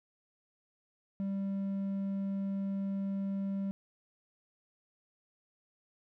sine tone with hard clipping, 196 Hz, G3, in tune, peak -33 dBFS, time 1.2-3.71 s, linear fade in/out 0 ms, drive 3 dB, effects none

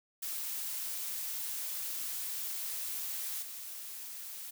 blue noise with level steps, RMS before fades -38 / -44 dBFS, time 0.22-4.51 s, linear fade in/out 10 ms, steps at 3.42 s, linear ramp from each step 5 ms, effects none

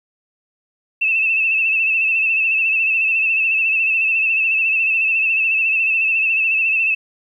sine tone with vibrato, 2637 Hz, E7, in tune, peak -14 dBFS, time 1.01-6.95 s, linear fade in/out 10 ms, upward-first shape sine, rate 14 Hz, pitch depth 49 cents each way, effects 9-bit

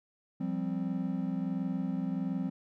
triangle chord, F suspended second, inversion none, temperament equal, 174.61 / 196 / 261.6 Hz, F3 / G3 / C4, 0 / 0 / 0 cents, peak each -33 dBFS, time 0.4-2.5 s, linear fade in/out 10 ms, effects none

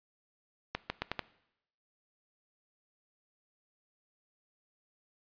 accelerating click train, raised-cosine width 0.3 ms, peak -16 dBFS, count 5, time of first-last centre 0.75-1.193 s, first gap 150 ms, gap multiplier 0.8, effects noise-tail reverb RT60 0.8 s tail -19 dB re dry + resampled to 11025 Hz

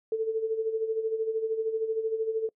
sine tone with tremolo, 443.8 Hz, A4, 15 cents sharp, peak -23 dBFS, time 0.12-2.49 s, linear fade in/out 2 ms, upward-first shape sine, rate 13 Hz, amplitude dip 65%, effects noise-tail reverb RT60 0.1 s tail -25 dB re dry

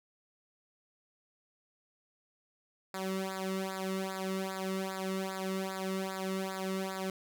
sawtooth tone with flanger, 190.4 Hz, F#3, 50 cents sharp, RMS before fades -36 dBFS, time 2.94-7.1 s, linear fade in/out 2 ms, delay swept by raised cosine 0.33 to 1.27 ms, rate 2.5 Hz, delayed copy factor -0.95, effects none

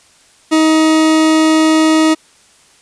40% pulse tone, 315.7 Hz, D#4, 25 cents sharp, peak -7 dBFS, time 0.51-2.15 s, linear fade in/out 20 ms, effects white hiss -48 dBFS RMS until 2.81 s + resampled to 22050 Hz

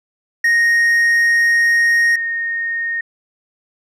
triangle / sine tone pair in turn, 1864 / 1849 Hz, A#6 / A#6, -1 / -15 cents, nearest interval unison, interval 14 cents, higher first, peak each -9 / -18 dBFS, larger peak first, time 0.44-2.16 / 2.16-3.01 s, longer first, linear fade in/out 5 ms, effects resampled to 32000 Hz

